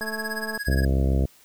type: tone with tremolo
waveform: square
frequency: 1661.2 Hz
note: G#6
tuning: in tune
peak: -26 dBFS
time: 0.01-0.85 s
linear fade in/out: 5 ms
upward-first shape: triangle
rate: 17 Hz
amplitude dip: 100%
type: click train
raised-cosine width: 1 ms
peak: -22 dBFS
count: 125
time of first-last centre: 0.01-0.576 s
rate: 219 Hz
type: harmonic tone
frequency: 66.9 Hz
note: C2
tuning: 39 cents sharp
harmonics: 1 / 2 / 3 / 4 / 5 / 6 / 7 / 8 / 9 / 10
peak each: -20 / -26 / -30 / -32 / -34 / -36 / -37 / -38 / -39 / -40 dBFS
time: 0.67-1.26 s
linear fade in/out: 10 ms
effects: white hiss -55 dBFS RMS until 1.44 s